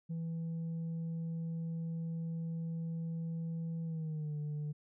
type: tone with pitch glide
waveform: sine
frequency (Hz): 164.81 to 149.4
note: E3 to D3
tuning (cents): 0 to +30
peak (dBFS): -33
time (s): 0.09-4.73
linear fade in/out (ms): 20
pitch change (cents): -170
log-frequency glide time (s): 3.84-4.33
effects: tanh soft clip ceiling -35 dBFS